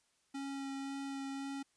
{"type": "tone with vibrato", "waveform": "square", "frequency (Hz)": 274.2, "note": "C#4", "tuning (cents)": -19, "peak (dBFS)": -40, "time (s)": [0.34, 1.63], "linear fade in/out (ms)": 10, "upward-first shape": "sine", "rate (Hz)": 1.9, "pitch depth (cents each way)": 10, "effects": ["white hiss -75 dBFS RMS until 1.76 s", "resampled to 22050 Hz"]}